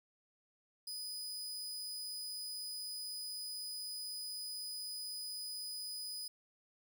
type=tone with amplitude modulation; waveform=sawtooth; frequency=4978 Hz; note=D#8; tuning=in tune; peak=-37 dBFS; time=0.87-6.28 s; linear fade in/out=5 ms; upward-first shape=sine; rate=196 Hz; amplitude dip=35%; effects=none